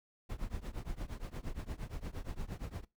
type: noise with tremolo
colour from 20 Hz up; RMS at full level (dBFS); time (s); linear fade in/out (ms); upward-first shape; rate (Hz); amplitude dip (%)
brown; -37; 0.29-2.85; 10; triangle; 8.6; 100
effects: noise-tail reverb RT60 0.2 s tail -19 dB re dry